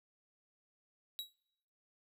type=tone with exponential decay; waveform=45% pulse; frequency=3868 Hz; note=B7; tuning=37 cents flat; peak=-36 dBFS; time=1.19-1.34 s; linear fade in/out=0 ms; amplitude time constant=31 ms; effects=noise-tail reverb RT60 0.8 s tail -24 dB re dry